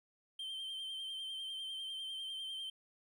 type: tone with vibrato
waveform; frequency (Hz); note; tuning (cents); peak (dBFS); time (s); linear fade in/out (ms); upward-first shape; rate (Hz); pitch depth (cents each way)
triangle; 3136; G7; 0; -39; 0.39-2.7; 5; triangle; 10; 40
effects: none